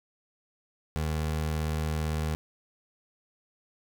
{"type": "tone", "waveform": "25% pulse", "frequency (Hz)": 77.78, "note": "D#2", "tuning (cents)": 0, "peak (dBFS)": -24, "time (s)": [0.96, 2.35], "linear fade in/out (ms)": 0, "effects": []}